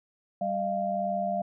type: tone cluster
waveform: sine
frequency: 195.8 / 608 / 690 Hz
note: G3 / D#5 / F5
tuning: -2 / -40 / -21 cents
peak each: -34 / -33 / -28 dBFS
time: 0.41-1.42 s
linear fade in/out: 5 ms
effects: none